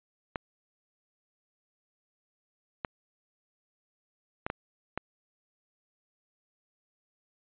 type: clicks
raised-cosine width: 0.5 ms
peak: -16 dBFS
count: 5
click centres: 0.358 / 2.848 / 4.465 / 4.501 / 4.976 s
effects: resampled to 8000 Hz